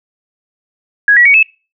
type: tone with pitch steps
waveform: sine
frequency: 1661.2 / 1930.4 / 2243 / 2607 Hz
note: G#6 / B6 / C#7 / E7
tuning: 0 / -40 / +20 / -20 cents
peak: -4 dBFS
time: 1.08-1.428 s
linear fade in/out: 2 ms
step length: 87 ms
effects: noise-tail reverb RT60 0.3 s tail -22 dB re dry